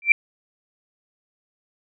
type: tone with exponential growth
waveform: sine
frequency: 2349 Hz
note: D7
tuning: in tune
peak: -5 dBFS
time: 0.02-0.12 s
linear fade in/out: 2 ms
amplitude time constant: 20 ms
effects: none